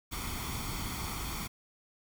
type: noise with comb filter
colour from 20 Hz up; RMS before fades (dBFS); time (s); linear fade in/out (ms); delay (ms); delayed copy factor
pink; -37; 0.11-1.48; 20; 0.89; +0.65
effects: none